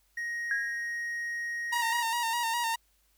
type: tone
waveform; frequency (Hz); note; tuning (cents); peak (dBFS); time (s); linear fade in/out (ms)
triangle; 1878; A#6; +12; -30; 0.17-2.02; 5
type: tone with exponential decay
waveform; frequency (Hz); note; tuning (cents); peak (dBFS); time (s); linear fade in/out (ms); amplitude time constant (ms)
sine; 1645; G#6; -17; -25; 0.51-1.07; 1; 120
type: tone with vibrato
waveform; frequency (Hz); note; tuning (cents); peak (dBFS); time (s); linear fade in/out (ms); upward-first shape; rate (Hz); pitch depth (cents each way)
sawtooth; 932.3; A#5; 0; -24; 1.72-2.76; 10; square; 4.9; 40
effects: added 50 Hz sine -70 dBFS peak until 3.17 s + white hiss -70 dBFS RMS until 3.17 s